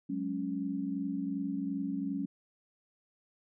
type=chord; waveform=sine; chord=F# suspended second; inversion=none; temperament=equal; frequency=185 / 207.7 / 277.2 Hz; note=F#3 / G#3 / C#4; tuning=0 / 0 / 0 cents; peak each=-38 / -38 / -34 dBFS; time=0.09-2.26 s; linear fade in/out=10 ms; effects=none